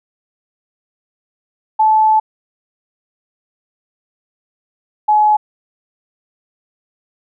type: tone pair in turn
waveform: sine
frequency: 869 / 847.7 Hz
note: A5 / G#5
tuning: -22 / +35 cents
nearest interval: unison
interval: 43 cents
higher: first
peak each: -8 dBFS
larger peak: neither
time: 1.79-2.2 / 5.08-5.37 s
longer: first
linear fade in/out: 10 ms
effects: none